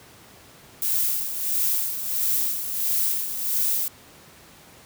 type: noise with tremolo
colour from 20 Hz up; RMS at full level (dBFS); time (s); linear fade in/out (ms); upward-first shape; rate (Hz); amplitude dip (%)
violet; -22; 0.82-3.88; 0; sine; 1.5; 60
effects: pink hiss -49 dBFS RMS until 4.85 s + high-pass 80 Hz 12 dB/octave